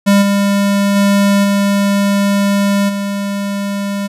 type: tone with level steps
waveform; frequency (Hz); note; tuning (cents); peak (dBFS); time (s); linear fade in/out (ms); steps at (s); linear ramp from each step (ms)
square; 200.2; G3; +37; -7 / -11 / -9 / -11 / -17; 0.06-4.08; 20; 0.21 / 0.95 / 1.43 / 2.88; 20
effects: resampled to 32000 Hz

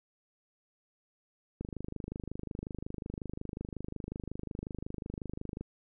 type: click train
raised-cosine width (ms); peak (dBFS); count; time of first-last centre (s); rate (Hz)
3; -25; 103; 1.61-5.61; 25.5
effects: none

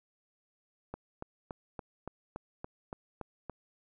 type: click train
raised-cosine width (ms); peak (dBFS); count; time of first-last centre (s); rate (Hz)
1; -25; 10; 0.94-3.497; 3.52
effects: none

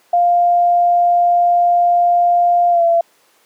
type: tone with pitch glide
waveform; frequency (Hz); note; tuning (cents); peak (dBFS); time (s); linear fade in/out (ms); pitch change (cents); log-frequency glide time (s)
sine; 700 to 676.9; F5 to E5; +4 to +46; -9; 0.13-3.01; 5; -58; 2.7-2.83
effects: pink hiss -54 dBFS RMS until 3.45 s + high-pass 400 Hz 12 dB/octave

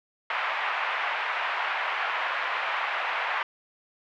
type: band-pass noise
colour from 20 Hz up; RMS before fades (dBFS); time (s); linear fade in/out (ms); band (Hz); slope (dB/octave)
pink; -29; 0.3-3.43; 2; 790 to 2600; 24
effects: none

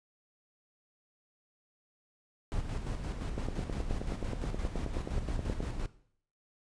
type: noise with tremolo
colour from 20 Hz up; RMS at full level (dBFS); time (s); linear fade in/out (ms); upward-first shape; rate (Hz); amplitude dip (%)
brown; -34; 2.52-5.86; 0; square; 5.8; 45
type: click train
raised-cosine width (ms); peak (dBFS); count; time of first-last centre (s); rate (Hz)
2; -22; 22; 3.38-5.605; 9.44
effects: noise-tail reverb RT60 0.6 s tail -17 dB re dry + resampled to 22050 Hz

